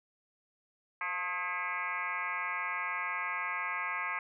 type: tone with frequency modulation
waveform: sine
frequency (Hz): 1631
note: G#6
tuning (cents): -32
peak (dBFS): -32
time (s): 1.01-4.19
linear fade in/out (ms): 2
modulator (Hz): 186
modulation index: 3.9
effects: none